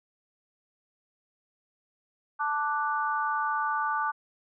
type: chord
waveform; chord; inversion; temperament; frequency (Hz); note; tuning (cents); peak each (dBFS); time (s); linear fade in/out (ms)
sine; D major; second; equal; 880 / 1174.7 / 1480; A5 / D6 / F#6; 0 / 0 / 0; -30 / -29 / -32; 2.39-4.12; 20
effects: none